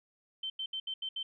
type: tone bursts at uneven times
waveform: sine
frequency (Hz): 3099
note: G7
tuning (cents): -21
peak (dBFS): -34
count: 6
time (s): 0.43-0.5 / 0.59-0.66 / 0.73-0.8 / 0.87-0.94 / 1.02-1.09 / 1.16-1.23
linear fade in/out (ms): 5
effects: none